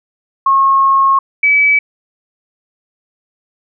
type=tone pair in turn; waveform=sine; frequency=1086 / 2291 Hz; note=C#6 / D7; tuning=-36 / -44 cents; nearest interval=octave + minor second; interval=1292 cents; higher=second; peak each=-7 dBFS; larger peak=neither; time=0.46-1.19 / 1.43-1.79 s; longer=first; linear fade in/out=5 ms; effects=none